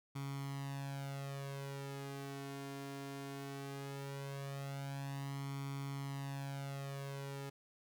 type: tone with flanger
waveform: sawtooth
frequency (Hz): 138.59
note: C#3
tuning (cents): 0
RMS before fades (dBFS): -44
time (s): 0.15-7.5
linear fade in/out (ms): 10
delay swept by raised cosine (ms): 0.89 to 2.89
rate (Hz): 0.18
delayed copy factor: +0.75
effects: none